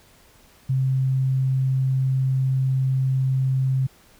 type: tone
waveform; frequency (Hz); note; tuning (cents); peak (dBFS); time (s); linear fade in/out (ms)
sine; 132; C3; +16; -18; 0.69-3.87; 10
effects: pink hiss -54 dBFS RMS until 4.19 s